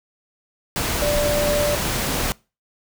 sine tone in noise, 587.3 Hz, D5, in tune, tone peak -19 dBFS, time 1.02-1.75 s, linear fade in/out 0 ms, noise pink, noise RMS -23 dBFS, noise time 0.76-2.32 s, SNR +1 dB, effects noise-tail reverb RT60 0.3 s tail -24 dB re dry

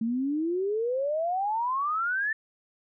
sine exponential sweep, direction up, 220 to 1796 Hz, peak -25 dBFS, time 0.01-2.33 s, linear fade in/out 5 ms, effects none

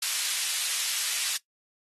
pink high-pass noise, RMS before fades -29 dBFS, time 0.02-1.37 s, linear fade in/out 5 ms, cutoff 2900 Hz, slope 12 dB/octave, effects noise-tail reverb RT60 0.1 s tail -17 dB re dry + AAC 32 kbps

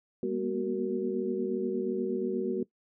sine tone cluster, 201.4 / 235.6 / 244 / 375 / 466.1 Hz, G3 / A#3 / B3 / F#4 / A#4, +47 / +19 / -21 / +23 / 0 cents, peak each -37 / -37 / -37 / -30 / -36 dBFS, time 0.23-2.63 s, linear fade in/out 2 ms, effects noise-tail reverb RT60 0.1 s tail -19 dB re dry

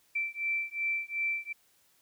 sine beating tone pair, 2336 / 2338.7 Hz, D7 / D7, -10 / -8 cents, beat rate 2.7 Hz, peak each -33 / -33 dBFS, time 0.15-1.53 s, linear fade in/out 10 ms, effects white hiss -67 dBFS RMS until 2.01 s

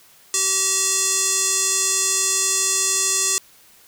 square tone with band-pass filter, 383.6 Hz, G4, 37 cents flat, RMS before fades -20 dBFS, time 0.34-3.38 s, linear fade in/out 0 ms, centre 7300 Hz, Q 3.3, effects white hiss -51 dBFS RMS until 3.87 s

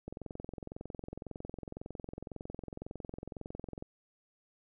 click train, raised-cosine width 2 ms, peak -28 dBFS, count 83, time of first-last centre 0.08-3.824 s, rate 21.9 Hz, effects none

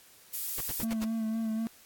violet noise, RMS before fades -33 dBFS, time 0.33-0.85 s, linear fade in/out 10 ms
pink noise bursts, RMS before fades -39 dBFS, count 5, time 0.58-1.041 s, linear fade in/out 0 ms, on 25 ms, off 84 ms
triangle tone with vibrato, 222.6 Hz, A3, 20 cents sharp, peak -27 dBFS, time 0.83-1.67 s, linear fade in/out 0 ms, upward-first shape sine, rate 4 Hz, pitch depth 29 cents each way
effects white hiss -57 dBFS RMS until 1.85 s + AAC 64 kbps

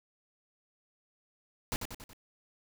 pink noise with echo, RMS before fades -33 dBFS, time 1.72-1.76 s, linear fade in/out 0 ms, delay 93 ms, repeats 4, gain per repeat -5 dB, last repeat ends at 2.132 s, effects none

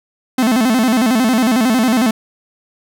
45% pulse tone with vibrato, 237.9 Hz, A#3, 35 cents sharp, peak -11 dBFS, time 0.38-2.11 s, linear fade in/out 5 ms, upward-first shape square, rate 11 Hz, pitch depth 140 cents each way, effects none

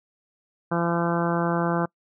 harmonic tone, 170.3 Hz, F3, 43 cents flat, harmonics 1 / 2 / 3 / 4 / 5 / 6 / 7 / 8 / 9, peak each -25 / -28 / -30 / -31 / -32 / -33 / -33 / -34 / -35 dBFS, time 0.71-1.86 s, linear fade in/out 10 ms, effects noise-tail reverb RT60 0.1 s tail -26 dB re dry

